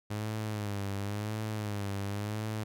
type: tone with vibrato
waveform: sawtooth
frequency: 103.83 Hz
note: G#2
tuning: in tune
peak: -29 dBFS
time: 0.1-2.64 s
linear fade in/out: 10 ms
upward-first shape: sine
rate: 0.94 Hz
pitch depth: 80 cents each way
effects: none